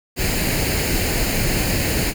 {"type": "noise with comb filter", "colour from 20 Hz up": "pink", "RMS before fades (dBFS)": -20, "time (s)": [0.16, 2.14], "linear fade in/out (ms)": 50, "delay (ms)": 0.43, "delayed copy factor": 0.6, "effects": []}